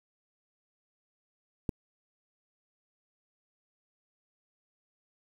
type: click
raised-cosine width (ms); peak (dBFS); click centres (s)
3; -17; 1.692
effects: 8-bit